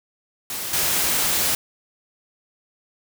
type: noise with level steps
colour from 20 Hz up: white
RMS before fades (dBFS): -29 / -21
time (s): 0.5-1.55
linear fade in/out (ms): 2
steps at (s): 0.73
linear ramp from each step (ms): 5
effects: none